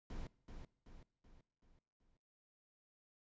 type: noise with echo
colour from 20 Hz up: brown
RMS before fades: -45 dBFS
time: 0.1-0.27 s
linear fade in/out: 2 ms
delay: 380 ms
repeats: 5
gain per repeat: -6 dB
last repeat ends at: 2.17 s
effects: noise-tail reverb RT60 0.9 s tail -23 dB re dry + resampled to 16000 Hz